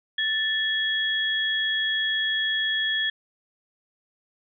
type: tone pair together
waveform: sine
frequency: 1760 / 3322 Hz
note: A6 / G#7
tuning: 0 / 0 cents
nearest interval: major seventh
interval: 1100 cents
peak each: -25 dBFS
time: 0.18-3.1 s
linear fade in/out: 5 ms
effects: none